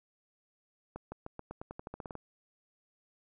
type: accelerating click train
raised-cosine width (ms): 1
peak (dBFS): -27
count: 14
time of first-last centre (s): 0.96-2.153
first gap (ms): 160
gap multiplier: 0.9
effects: none